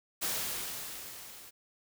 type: noise with level ramp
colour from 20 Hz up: white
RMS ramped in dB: -32 to -51 dBFS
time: 0.21-1.51 s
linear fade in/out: 20 ms
effects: none